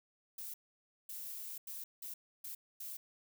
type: noise bursts at uneven times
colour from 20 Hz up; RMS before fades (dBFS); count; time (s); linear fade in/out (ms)
violet; -45; 6; 0.38-0.54 / 1.09-1.58 / 1.67-1.84 / 2.02-2.14 / 2.44-2.55 / 2.8-2.97; 5
effects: none